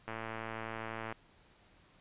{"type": "click train", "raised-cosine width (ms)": 0.5, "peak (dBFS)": -25, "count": 118, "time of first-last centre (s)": [0.08, 1.125], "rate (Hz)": 112, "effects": ["pink hiss -64 dBFS RMS until 2 s", "resampled to 8000 Hz"]}